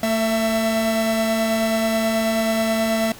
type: tone pair together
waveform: 45% pulse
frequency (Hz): 224.5 / 664.2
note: A3 / E5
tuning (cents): +35 / +13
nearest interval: octave + perfect fifth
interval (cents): 1878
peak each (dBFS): -21 / -21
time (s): 0.03-3.12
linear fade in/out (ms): 2
effects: pink hiss -41 dBFS RMS until 3.19 s